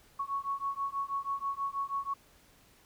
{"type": "beating tone pair", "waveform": "sine", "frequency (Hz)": [1106, 1112.2], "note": ["C#6", "C#6"], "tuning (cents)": [-4, 5], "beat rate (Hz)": 6.2, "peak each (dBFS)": [-35, -35], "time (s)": [0.19, 2.14], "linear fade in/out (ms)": 10, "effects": ["pink hiss -62 dBFS RMS until 2.85 s"]}